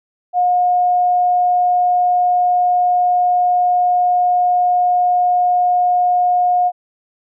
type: tone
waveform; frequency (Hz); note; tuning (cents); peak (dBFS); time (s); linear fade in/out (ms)
sine; 718; F5; +48; -11; 0.33-6.72; 50
effects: none